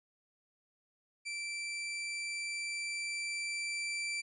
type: tone with level ramp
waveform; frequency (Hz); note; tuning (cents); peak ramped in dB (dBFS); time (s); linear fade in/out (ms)
sawtooth; 2339; D7; -8; -34 to -31; 1.25-4.22; 20
effects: resampled to 24000 Hz